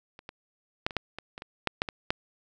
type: clicks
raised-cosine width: 0.3 ms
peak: -30 / -24 / -10 / -23 / -11 / -21 / -24 / -24 / -9 / -9 / -17 / -9 dBFS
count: 12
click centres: 0.191 / 0.291 / 0.865 / 0.908 / 0.967 / 1.186 / 1.379 / 1.421 / 1.673 / 1.819 / 1.888 / 2.105 s
effects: none